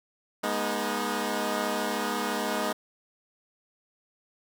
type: chord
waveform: 10% pulse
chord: G# minor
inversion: none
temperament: equal with one note detuned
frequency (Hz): 207.7 / 241.6 / 311.1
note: G#3 / B3 / D#4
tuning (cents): 0 / -38 / 0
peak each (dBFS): -23 / -23 / -25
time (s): 0.43-2.73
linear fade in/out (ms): 10
effects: none